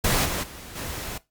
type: noise with level steps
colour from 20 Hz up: pink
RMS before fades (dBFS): -22 / -28 / -41 / -33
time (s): 0.04-1.18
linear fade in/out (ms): 5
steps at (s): 0.24 / 0.42 / 0.75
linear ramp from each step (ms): 20
effects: noise-tail reverb RT60 0.2 s tail -18 dB re dry + Opus 48 kbps